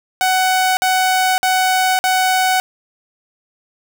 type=tone bursts; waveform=sawtooth; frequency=747 Hz; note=F#5; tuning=16 cents sharp; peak=-9 dBFS; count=4; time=0.21-2.6 s; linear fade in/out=0 ms; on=560 ms; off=50 ms; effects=8-bit